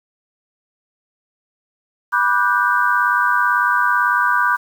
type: chord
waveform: sine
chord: G major seventh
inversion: first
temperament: just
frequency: 980 / 1176 / 1470 / 1568 Hz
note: B5 / D6 / F#6 / G6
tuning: -14 / +2 / -12 / 0 cents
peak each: -19 dBFS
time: 2.12-4.57 s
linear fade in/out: 20 ms
effects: 7-bit